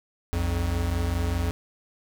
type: tone pair together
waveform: square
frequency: 60.67 / 85.8 Hz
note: B1 / F2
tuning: -30 / -30 cents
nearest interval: tritone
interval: 600 cents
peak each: -29 / -26 dBFS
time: 0.33-1.51 s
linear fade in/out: 0 ms
effects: none